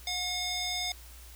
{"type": "tone with band-pass filter", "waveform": "square", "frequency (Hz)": 723, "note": "F#5", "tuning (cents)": -40, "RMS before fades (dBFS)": -33, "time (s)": [0.07, 0.92], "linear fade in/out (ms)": 2, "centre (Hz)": 4600, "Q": 1.8, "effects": ["added 60 Hz sine -48 dBFS peak until 1.35 s", "white hiss -53 dBFS RMS until 1.35 s"]}